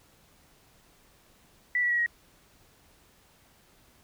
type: tone with pitch steps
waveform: sine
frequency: 1967 / 1942.2 / 1917.6 / 1893.4 Hz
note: B6 / B6 / A#6 / A#6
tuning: -7 / -29 / +48 / +26 cents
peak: -23 dBFS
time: 1.75-2.062 s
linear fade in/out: 2 ms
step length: 78 ms
effects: pink hiss -61 dBFS RMS until 4.03 s

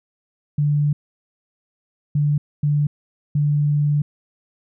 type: tone bursts at uneven times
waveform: sine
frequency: 146.83 Hz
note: D3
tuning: in tune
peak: -15 dBFS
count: 4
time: 0.58-0.93 / 2.15-2.38 / 2.63-2.87 / 3.35-4.02 s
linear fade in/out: 5 ms
effects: none

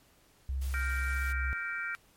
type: tone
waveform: sine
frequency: 66.7 Hz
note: C2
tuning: 34 cents sharp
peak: -30 dBFS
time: 0.49-1.53 s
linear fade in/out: 0 ms
type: noise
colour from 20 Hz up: white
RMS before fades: -49 dBFS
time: 0.61-1.33 s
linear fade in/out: 10 ms
type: chord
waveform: sine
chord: G minor seventh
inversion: third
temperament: equal with one note detuned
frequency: 1396.9 / 1568 / 1864.7 / 2320 Hz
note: F6 / G6 / Bb6 / D7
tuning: 0 / 0 / 0 / -22 cents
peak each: -36 / -39 / -41 / -39 dBFS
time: 0.74-1.95 s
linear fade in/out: 0 ms
effects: pink hiss -64 dBFS RMS until 2.16 s + MP3 64 kbps

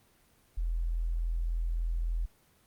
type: tone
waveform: sine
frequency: 41.77 Hz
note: E1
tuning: 24 cents sharp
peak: -28 dBFS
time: 0.57-2.26 s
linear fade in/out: 10 ms
effects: pink hiss -65 dBFS RMS until 2.66 s + Opus 24 kbps

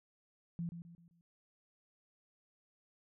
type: tone with echo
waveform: sine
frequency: 170 Hz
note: F3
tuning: 46 cents flat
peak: -36 dBFS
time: 0.59-0.69 s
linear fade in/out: 0 ms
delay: 130 ms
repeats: 4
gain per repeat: -8 dB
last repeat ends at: 1.21 s
effects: none

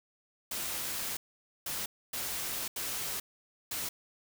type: noise bursts at uneven times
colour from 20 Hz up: white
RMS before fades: -36 dBFS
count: 5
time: 0.51-1.17 / 1.66-1.86 / 2.13-2.68 / 2.76-3.2 / 3.71-3.89 s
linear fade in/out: 5 ms
effects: none

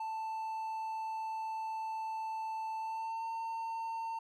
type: tone with pitch glide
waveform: triangle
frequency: 884 to 905.7 Hz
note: A5 to A5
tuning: +8 to +50 cents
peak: -34 dBFS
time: 0-4.19 s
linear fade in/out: 5 ms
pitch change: +42 cents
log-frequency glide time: 2.78-3.27 s
effects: none

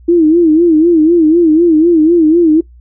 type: tone with vibrato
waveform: sine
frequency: 326.9 Hz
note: E4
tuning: 14 cents flat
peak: -4 dBFS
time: 0.08-2.61 s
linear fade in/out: 10 ms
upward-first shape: sine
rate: 4 Hz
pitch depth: 120 cents each way
effects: noise-tail reverb RT60 0.1 s tail -18 dB re dry + added 60 Hz sine -36 dBFS peak until 2.8 s

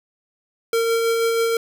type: tone with tremolo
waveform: square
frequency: 458.4 Hz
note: A#4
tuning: 29 cents flat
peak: -17 dBFS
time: 0.73-1.57 s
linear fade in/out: 2 ms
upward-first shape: sine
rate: 6.2 Hz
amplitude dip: 25%
effects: none

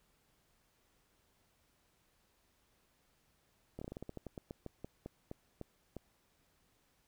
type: slowing click train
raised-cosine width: 2 ms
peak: -30 dBFS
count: 18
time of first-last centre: 3.79-5.967 s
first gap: 25 ms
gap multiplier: 1.18
effects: pink hiss -74 dBFS RMS until 7.07 s

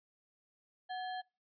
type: tone with sample-and-hold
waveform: sine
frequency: 740 Hz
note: F#5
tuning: in tune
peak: -37 dBFS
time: 0.89-1.22 s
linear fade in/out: 20 ms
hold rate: 2450 Hz
effects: noise-tail reverb RT60 0.3 s tail -26 dB re dry + resampled to 11025 Hz

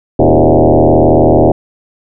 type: tone with frequency modulation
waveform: sine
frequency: 141 Hz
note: C#3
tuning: 30 cents sharp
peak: -4 dBFS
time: 0.19-1.52 s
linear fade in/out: 5 ms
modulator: 78.6 Hz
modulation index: 7.5
effects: none

